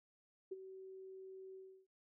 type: tone with ADSR envelope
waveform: sine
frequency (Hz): 380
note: F#4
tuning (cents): +46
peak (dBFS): -39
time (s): 0.51-1.87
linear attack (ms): 11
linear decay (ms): 27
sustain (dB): -11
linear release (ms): 320
effects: none